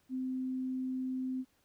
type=tone; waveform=sine; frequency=258.4 Hz; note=C4; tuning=21 cents flat; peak=-33 dBFS; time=0.09-1.45 s; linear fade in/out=50 ms; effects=pink hiss -72 dBFS RMS until 1.64 s